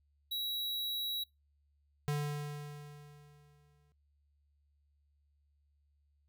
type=tone; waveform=square; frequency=3879 Hz; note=B7; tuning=32 cents flat; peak=-35 dBFS; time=0.31-1.24 s; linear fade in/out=10 ms
type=tone with exponential decay; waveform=square; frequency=146.83 Hz; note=D3; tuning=in tune; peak=-31 dBFS; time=2.08-3.92 s; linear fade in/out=0 ms; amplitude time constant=400 ms
effects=noise-tail reverb RT60 0.2 s tail -24 dB re dry + added 72 Hz sine -70 dBFS peak until 6.28 s